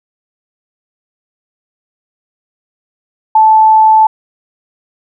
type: tone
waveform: sine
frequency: 874 Hz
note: A5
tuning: 12 cents flat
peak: -3 dBFS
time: 3.35-4.07 s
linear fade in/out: 5 ms
effects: none